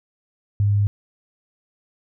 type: tone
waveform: sine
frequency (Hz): 102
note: G#2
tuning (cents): -31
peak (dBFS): -15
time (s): 0.6-0.87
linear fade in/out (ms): 0
effects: none